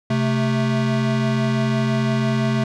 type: tone pair together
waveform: square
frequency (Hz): 130.81 / 220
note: C3 / A3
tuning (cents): 0 / 0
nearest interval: major sixth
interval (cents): 900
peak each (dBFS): -21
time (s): 0.1-2.64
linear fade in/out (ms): 5
effects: low-pass 5000 Hz 12 dB/octave